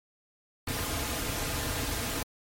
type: noise with comb filter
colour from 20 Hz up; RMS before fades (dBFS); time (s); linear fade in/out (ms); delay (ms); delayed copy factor
pink; -32; 0.67-2.23; 5; 5.3; -0.6
effects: MP3 64 kbps